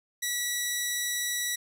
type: tone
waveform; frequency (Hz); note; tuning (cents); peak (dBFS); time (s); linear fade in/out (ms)
10% pulse; 1944; B6; -28; -19; 0.22-1.56; 10
effects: none